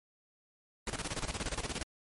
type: noise with tremolo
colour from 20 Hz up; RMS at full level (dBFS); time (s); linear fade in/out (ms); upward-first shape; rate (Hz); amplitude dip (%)
pink; -35; 0.87-1.83; 2; square; 17; 75
effects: MP3 48 kbps